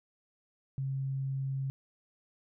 sine tone, 135 Hz, C#3, 45 cents flat, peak -31 dBFS, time 0.78-1.7 s, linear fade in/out 0 ms, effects none

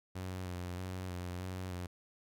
sawtooth tone with vibrato, 90.9 Hz, F#2, 30 cents flat, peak -35 dBFS, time 0.15-1.87 s, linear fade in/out 10 ms, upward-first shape square, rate 1.6 Hz, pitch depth 30 cents each way, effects none

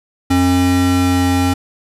square tone pair together, 90.1 / 270 Hz, F#2 / C#4, -45 / -45 cents, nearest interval octave + perfect fifth, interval 1900 cents, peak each -17 / -14 dBFS, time 0.3-1.54 s, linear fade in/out 10 ms, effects resampled to 32000 Hz

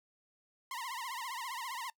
sawtooth tone with vibrato, 990 Hz, B5, 4 cents sharp, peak -35 dBFS, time 0.71-1.9 s, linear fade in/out 2 ms, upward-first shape triangle, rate 15 Hz, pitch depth 190 cents each way, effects noise-tail reverb RT60 0.1 s tail -23 dB re dry

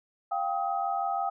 sine tone cluster, 700 / 786 / 1265 Hz, F5 / G5 / D#6, +4 / +4 / +28 cents, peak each -32 / -29 / -34 dBFS, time 0.31-1.3 s, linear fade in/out 10 ms, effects none

